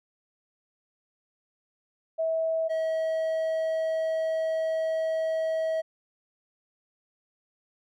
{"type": "tone pair in turn", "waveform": ["sine", "triangle"], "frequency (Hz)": [648, 642.4], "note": ["E5", "E5"], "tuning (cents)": [-30, -45], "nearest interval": "unison", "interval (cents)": 15, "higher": "first", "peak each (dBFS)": [-24, -23], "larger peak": "second", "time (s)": [[2.18, 2.69], [2.69, 5.82]], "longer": "second", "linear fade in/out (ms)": 20, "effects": []}